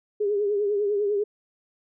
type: tone with vibrato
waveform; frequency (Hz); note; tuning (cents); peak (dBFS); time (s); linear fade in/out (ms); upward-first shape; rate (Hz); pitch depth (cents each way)
sine; 410; G#4; -22; -21; 0.2-1.24; 10; triangle; 10; 69
effects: none